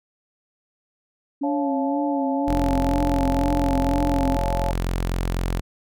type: tone with vibrato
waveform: sine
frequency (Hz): 279.8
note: C#4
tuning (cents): +16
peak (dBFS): -22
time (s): 1.41-4.37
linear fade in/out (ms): 10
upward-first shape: sine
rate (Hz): 2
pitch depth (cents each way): 73
type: chord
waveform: sine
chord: Db augmented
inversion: none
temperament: just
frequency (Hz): 554.4 / 693 / 866.2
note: Db5 / F5 / A5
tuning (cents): 0 / -14 / -27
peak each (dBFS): -28 / -30 / -28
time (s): 1.43-4.72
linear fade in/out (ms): 10
type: tone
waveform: sawtooth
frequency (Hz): 44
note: F1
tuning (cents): +14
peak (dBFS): -18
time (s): 2.47-5.61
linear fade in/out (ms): 20
effects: none